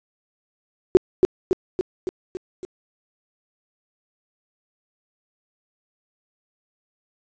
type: tone with echo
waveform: sine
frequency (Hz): 370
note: F#4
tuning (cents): 0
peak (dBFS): -6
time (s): 0.95-0.97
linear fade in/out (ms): 0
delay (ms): 280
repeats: 6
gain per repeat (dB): -4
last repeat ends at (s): 2.65
effects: resampled to 16000 Hz + 8-bit